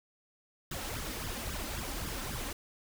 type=noise with flanger; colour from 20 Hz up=pink; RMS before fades=-38 dBFS; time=0.71-2.53 s; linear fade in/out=5 ms; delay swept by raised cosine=0.58 to 3.88 ms; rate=3.7 Hz; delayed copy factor=+0.8; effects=none